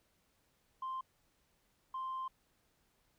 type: tone bursts at uneven times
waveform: sine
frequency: 1046.5 Hz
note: C6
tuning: in tune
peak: -36 dBFS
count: 2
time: 0.82-1.01 / 1.94-2.28 s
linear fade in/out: 5 ms
effects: tanh soft clip ceiling -35 dBFS + pink hiss -75 dBFS RMS until 3.18 s